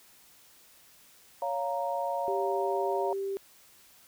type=chord; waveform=sine; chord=Bb minor; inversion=first; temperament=equal with one note detuned; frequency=559.2 / 698.5 / 932.3 Hz; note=Db5 / F5 / Bb5; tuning=+15 / 0 / 0 cents; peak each=-33 dBFS; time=1.42-3.13 s; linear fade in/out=2 ms
type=tone; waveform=sine; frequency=392 Hz; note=G4; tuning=in tune; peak=-30 dBFS; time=2.28-3.37 s; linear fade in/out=0 ms
effects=white hiss -58 dBFS RMS until 4.07 s